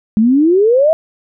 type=exponential sweep; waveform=sine; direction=up; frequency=207.7 to 661 Hz; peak=-7 dBFS; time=0.17-0.93 s; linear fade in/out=0 ms; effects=none

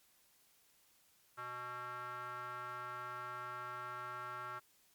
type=tone with band-pass filter; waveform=square; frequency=123.47 Hz; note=B2; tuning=in tune; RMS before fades=-45 dBFS; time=1.37-4.6 s; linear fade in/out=20 ms; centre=1300 Hz; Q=5.2; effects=white hiss -70 dBFS RMS until 4.94 s + MP3 96 kbps

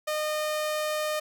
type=tone; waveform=sawtooth; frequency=611 Hz; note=D#5; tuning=32 cents flat; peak=-23 dBFS; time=0.07-1.2 s; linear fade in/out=10 ms; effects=none

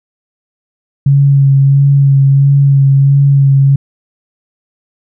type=tone with vibrato; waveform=sine; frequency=138.59 Hz; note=C#3; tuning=in tune; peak=-4 dBFS; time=1.06-3.76 s; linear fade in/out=5 ms; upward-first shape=sine; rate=1.5 Hz; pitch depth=20 cents each way; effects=none

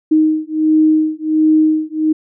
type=beating tone pair; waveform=sine; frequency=311.1 / 312.5 Hz; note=D#4 / D#4; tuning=0 / +8 cents; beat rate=1.4 Hz; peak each=-13 dBFS; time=0.11-2.13 s; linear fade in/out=10 ms; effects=none

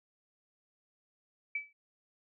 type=tone with exponential decay; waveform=sine; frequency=2302 Hz; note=D7; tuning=35 cents flat; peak=-29 dBFS; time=1.55-1.73 s; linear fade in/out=5 ms; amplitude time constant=37 ms; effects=none

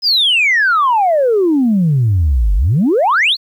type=exponential two-way sweep; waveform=sine; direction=down then up; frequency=5170 to 45.26 to 4577 Hz; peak=-8 dBFS; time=0.02-3.37 s; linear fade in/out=50 ms; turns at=2.55 s; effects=tanh soft clip ceiling -6 dBFS + 8-bit

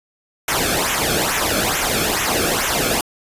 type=noise with flanger; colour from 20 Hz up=pink; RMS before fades=-19 dBFS; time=0.48-3.01 s; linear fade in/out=2 ms; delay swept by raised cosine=0.21 to 1.06 ms; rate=2.3 Hz; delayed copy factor=-0.75; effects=resampled to 32000 Hz

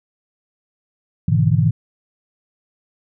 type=chord; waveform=sine; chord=E dominant seventh; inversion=first; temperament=equal with one note detuned; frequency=103.83 / 123.47 / 149.31 / 164.81 Hz; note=G#2 / B2 / D3 / E3; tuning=0 / 0 / +29 / 0 cents; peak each=-18 dBFS; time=1.28-1.71 s; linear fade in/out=5 ms; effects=none

